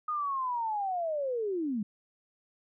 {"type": "linear sweep", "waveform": "sine", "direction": "down", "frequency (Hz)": [1244.5, 196], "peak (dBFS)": -29, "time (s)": [0.08, 1.83], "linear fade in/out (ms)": 5, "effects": []}